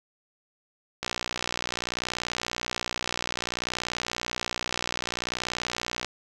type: click train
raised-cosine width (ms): 0.2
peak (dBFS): -11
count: 305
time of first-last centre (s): 1.03-6.047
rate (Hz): 60.6
effects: none